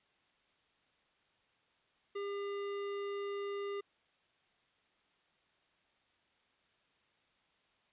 sine tone with hard clipping, 402.1 Hz, G4, 44 cents sharp, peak -39 dBFS, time 2.15-3.81 s, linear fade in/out 10 ms, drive 16 dB, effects white hiss -73 dBFS RMS until 7.92 s + resampled to 8000 Hz

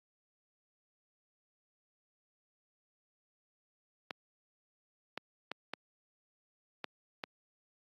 clicks, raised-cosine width 0.3 ms, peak -21 dBFS, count 6, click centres 4.108 / 5.176 / 5.516 / 5.736 / 6.843 / 7.238 s, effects high-pass 200 Hz 12 dB/octave + AAC 32 kbps

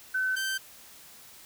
sine / sawtooth tone pair in turn, 1521 / 1553.9 Hz, F#6 / G6, +47 / -16 cents, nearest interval unison, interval 37 cents, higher second, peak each -25 dBFS, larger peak neither, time 0.14-0.36 / 0.36-0.58 s, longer neither, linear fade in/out 10 ms, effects white hiss -51 dBFS RMS until 1.45 s

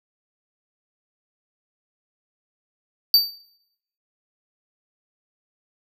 square tone with exponential decay, 4620 Hz, D8, 29 cents flat, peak -9 dBFS, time 3.14-3.38 s, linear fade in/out 1 ms, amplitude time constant 52 ms, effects noise-tail reverb RT60 0.8 s tail -21 dB re dry

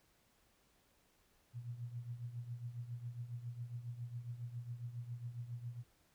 sine tone with tremolo, 120 Hz, B2, 49 cents flat, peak -39 dBFS, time 1.53-5.84 s, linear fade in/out 50 ms, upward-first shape triangle, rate 7.3 Hz, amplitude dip 80%, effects pink hiss -73 dBFS RMS until 6.14 s

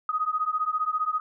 sine beating tone pair, 1244.5 / 1259.5 Hz, D#6 / D#6, 0 / +21 cents, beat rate 15 Hz, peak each -27 dBFS, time 0.09-1.2 s, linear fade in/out 2 ms, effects none

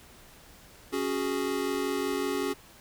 square chord, C# suspended fourth, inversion none, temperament equal, 277.2 / 370 / 415.3 Hz, C#4 / F#4 / G#4, 0 / 0 / 0 cents, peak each -33 dBFS, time 0.92-2.54 s, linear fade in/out 20 ms, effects pink hiss -53 dBFS RMS until 2.8 s

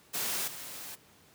white noise with level steps, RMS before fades -33 / -43 dBFS, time 0.13-0.96 s, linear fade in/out 20 ms, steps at 0.47 s, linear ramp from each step 10 ms, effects pink hiss -60 dBFS RMS until 1.34 s + high-pass 100 Hz 12 dB/octave

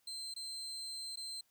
35% pulse tone with dropouts, 4122 Hz, C8, 27 cents flat, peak -40 dBFS, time 0.07-1.41 s, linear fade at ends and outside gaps 5 ms, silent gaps 0.34-0.362 / 1.159-1.171 s, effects white hiss -75 dBFS RMS until 1.5 s

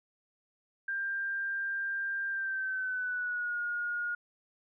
sine tone with pitch glide, 1590 to 1433 Hz, G6 to F6, +24 to +44 cents, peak -31 dBFS, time 0.88-4.15 s, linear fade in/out 5 ms, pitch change -180 cents, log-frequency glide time 2.29-3.59 s, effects none

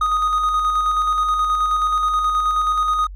triangle tone with tremolo, 1244.5 Hz, D#6, in tune, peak -13 dBFS, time 0.01-3.07 s, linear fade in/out 5 ms, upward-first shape square, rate 9.4 Hz, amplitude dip 30%, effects added 47 Hz sine -31 dBFS peak until 3.15 s

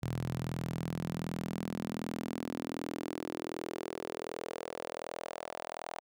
sawtooth tone with high-pass filter sweep, 41.32 Hz, E1, 5 cents sharp, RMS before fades -39 dBFS, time 0.02-6 s, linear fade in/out 10 ms, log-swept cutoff 120 to 720 Hz, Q 2.9, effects none

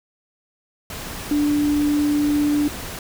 sine tone in noise, 293.7 Hz, D4, in tune, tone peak -16 dBFS, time 1.31-2.68 s, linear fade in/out 2 ms, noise pink, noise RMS -32 dBFS, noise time 0.9-2.99 s, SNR +13 dB, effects none

